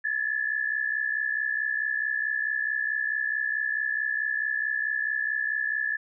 sine tone pair together, 1695.4 / 1760 Hz, G#6 / A6, +35 / 0 cents, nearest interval minor second, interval 65 cents, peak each -28 dBFS, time 0.04-5.97 s, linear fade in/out 10 ms, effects none

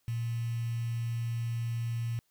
sine tone with quantisation, 116.54 Hz, A#2, in tune, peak -30 dBFS, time 0.08-2.19 s, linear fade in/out 0 ms, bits 8, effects white hiss -74 dBFS RMS until 2.3 s

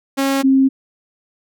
sawtooth / sine tone pair in turn, 272.7 / 267.4 Hz, C#4 / C4, -28 / +38 cents, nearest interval unison, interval 34 cents, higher first, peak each -11 / -9 dBFS, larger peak second, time 0.17-0.43 / 0.43-0.69 s, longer neither, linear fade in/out 20 ms, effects none

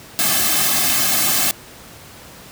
white noise with comb filter, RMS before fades -17 dBFS, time 0.19-1.51 s, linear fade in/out 0 ms, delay 2.1 ms, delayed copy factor -1, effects pink hiss -40 dBFS RMS until 2.51 s + high-pass 60 Hz 12 dB/octave

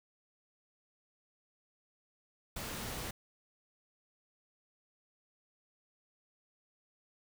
pink noise, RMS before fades -41 dBFS, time 2.56-3.11 s, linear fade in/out 5 ms, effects none

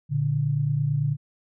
sine tone pair together, 116.54 / 145.61 Hz, A#2 / D3, 0 / -14 cents, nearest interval major third, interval 386 cents, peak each -27 / -22 dBFS, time 0.09-1.17 s, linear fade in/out 50 ms, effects none

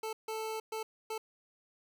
25% pulse tone bursts at uneven times, 440 Hz, A4, in tune, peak -32 dBFS, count 4, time 0.03-0.13 / 0.28-0.6 / 0.72-0.83 / 1.1-1.18 s, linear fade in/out 5 ms, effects none

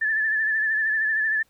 sine tone with vibrato, 1749 Hz, A6, 11 cents flat, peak -20 dBFS, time 0.01-1.43 s, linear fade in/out 10 ms, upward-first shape sine, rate 13 Hz, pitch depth 45 cents each way, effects pink hiss -64 dBFS RMS until 1.49 s

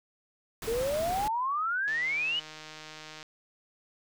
pink noise, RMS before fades -38 dBFS, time 0.62-1.28 s, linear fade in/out 2 ms
sine exponential sweep, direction up, 440 to 3016 Hz, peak -27 dBFS, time 0.67-2.4 s, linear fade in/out 10 ms
click train, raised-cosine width 0.2 ms, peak -27 dBFS, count 210, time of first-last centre 1.88-3.228 s, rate 155 Hz
effects none

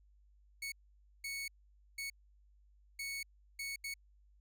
sawtooth tone bursts at uneven times, 2217 Hz, C#7, in tune, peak -36 dBFS, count 6, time 0.62-0.72 / 1.24-1.48 / 1.98-2.1 / 2.99-3.23 / 3.59-3.76 / 3.84-3.94 s, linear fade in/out 5 ms, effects added 50 Hz sine -63 dBFS peak until 4.4 s

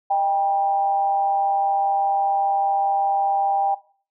sine tone with amplitude modulation, 793 Hz, G5, 20 cents sharp, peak -14 dBFS, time 0.1-3.75 s, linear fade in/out 10 ms, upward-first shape sine, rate 175 Hz, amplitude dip 55%, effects noise-tail reverb RT60 0.4 s tail -18 dB re dry

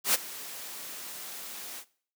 white noise with ADSR envelope, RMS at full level -22 dBFS, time 0.04-1.85 s, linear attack 100 ms, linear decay 24 ms, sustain -19 dB, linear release 66 ms, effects noise-tail reverb RT60 0.5 s tail -20 dB re dry + high-pass 200 Hz 12 dB/octave

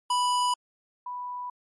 square / sine tone pair in turn, 987 / 987 Hz, B5 / B5, -1 / -1 cents, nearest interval unison, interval 0 cents, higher neither, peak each -23 / -32 dBFS, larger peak first, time 0.1-0.54 / 1.06-1.5 s, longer neither, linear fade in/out 5 ms, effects MP3 48 kbps

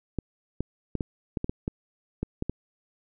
clicks, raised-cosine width 3 ms, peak -15 dBFS, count 11, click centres 0.187 / 0.606 / 0.953 / 1.008 / 1.372 / 1.444 / 1.495 / 1.679 / 2.23 / 2.424 / 2.496 s, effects none

